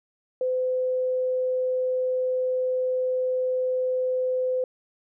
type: tone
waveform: sine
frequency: 510 Hz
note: C5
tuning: 44 cents flat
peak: -22 dBFS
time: 0.41-4.64 s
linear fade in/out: 2 ms
effects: none